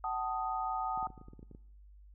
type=chord; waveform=sine; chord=D# diminished; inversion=first; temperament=equal with one note detuned; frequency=754.7 / 880 / 1244.5 Hz; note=F#5 / A5 / D#6; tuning=+34 / 0 / 0 cents; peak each=-37 dBFS; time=0.04-1.07 s; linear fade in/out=2 ms
type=clicks; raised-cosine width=3 ms; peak=-38 dBFS; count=12; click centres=0.976 / 1.028 / 1.072 / 1.103 / 1.178 / 1.214 / 1.284 / 1.334 / 1.393 / 1.429 / 1.513 / 1.549 s
effects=noise-tail reverb RT60 0.9 s tail -22 dB re dry + added 50 Hz sine -53 dBFS peak until 2.14 s